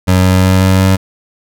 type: tone with pitch steps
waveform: 25% pulse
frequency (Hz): 92.5 / 93.14 / 93.79 / 94.44 / 95.1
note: F#2 / F#2 / F#2 / F#2 / F#2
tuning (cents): 0 / +12 / +24 / +36 / +48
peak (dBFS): -3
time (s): 0.07-0.97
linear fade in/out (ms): 20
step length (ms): 180
effects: none